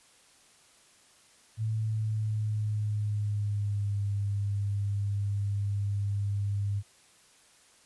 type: tone with pitch glide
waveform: sine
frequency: 110 to 100.87 Hz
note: A2 to G2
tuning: 0 to +50 cents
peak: -27 dBFS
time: 1.57-6.83 s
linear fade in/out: 50 ms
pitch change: -150 cents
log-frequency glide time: 1.74-4.03 s
effects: white hiss -60 dBFS RMS until 7.85 s + resampled to 24000 Hz